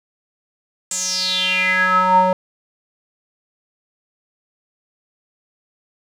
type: tone with band-pass filter sweep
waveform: square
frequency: 185 Hz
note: F#3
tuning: in tune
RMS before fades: -17 dBFS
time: 0.91-2.33 s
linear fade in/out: 2 ms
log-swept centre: 7700 to 700 Hz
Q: 6.9
effects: none